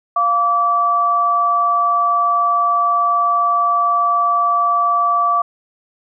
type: tone pair together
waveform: sine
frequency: 697.1 / 1156 Hz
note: F5 / D6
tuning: -3 / -28 cents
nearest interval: major sixth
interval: 875 cents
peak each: -20 / -13 dBFS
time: 0.16-5.42 s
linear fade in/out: 5 ms
effects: none